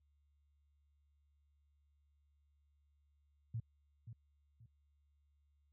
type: tone with echo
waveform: sine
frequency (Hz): 113.7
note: A#2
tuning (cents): -43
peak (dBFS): -37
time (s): 3.54-3.6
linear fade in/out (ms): 5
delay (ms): 530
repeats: 2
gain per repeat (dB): -10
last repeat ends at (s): 4.66
effects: added 72 Hz sine -70 dBFS peak until 5.72 s + high-pass 60 Hz 12 dB/octave